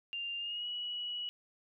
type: tone with pitch glide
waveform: sine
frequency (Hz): 2794 to 2928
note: F7 to F#7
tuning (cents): 0 to -19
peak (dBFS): -36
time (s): 0.13-1.29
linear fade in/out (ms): 0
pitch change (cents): +81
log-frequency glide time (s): 0.38-0.68
effects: none